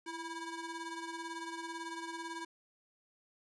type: ring-modulated tone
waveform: 25% pulse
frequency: 652 Hz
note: E5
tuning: 19 cents flat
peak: -34 dBFS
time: 0.06-2.45 s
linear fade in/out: 5 ms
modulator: 317 Hz
effects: resampled to 22050 Hz